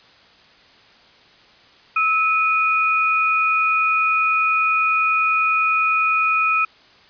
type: tone pair together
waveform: sine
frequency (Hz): 1300 / 2470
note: E6 / D#7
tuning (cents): -24 / -13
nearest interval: major seventh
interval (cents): 1111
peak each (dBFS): -18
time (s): 1.96-6.65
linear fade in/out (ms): 5
effects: white hiss -50 dBFS RMS until 7.09 s + resampled to 11025 Hz